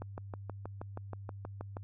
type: click train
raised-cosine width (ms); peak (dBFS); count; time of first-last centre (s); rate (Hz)
1; -27; 12; 0.02-1.769; 6.29
effects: added 99 Hz sine -43 dBFS peak until 1.83 s